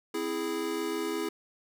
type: chord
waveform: square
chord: C augmented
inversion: none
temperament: equal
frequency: 261.6 / 329.6 / 415.3 Hz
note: C4 / E4 / G#4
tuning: 0 / 0 / 0 cents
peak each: -40 / -34 / -34 dBFS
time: 0.14-1.29 s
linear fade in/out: 5 ms
effects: none